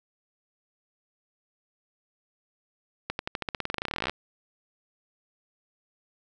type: accelerating click train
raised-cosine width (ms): 0.3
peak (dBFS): -13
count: 26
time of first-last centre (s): 3.1-4.096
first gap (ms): 91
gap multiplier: 0.92
effects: none